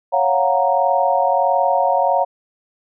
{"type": "chord", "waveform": "sine", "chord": "Gb major seventh", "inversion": "second", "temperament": "equal", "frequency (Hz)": [554.4, 698.5, 740, 932.3], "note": ["Db5", "F5", "Gb5", "Bb5"], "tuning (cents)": [0, 0, 0, 0], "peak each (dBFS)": -19, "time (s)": [0.12, 2.25], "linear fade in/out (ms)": 20, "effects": []}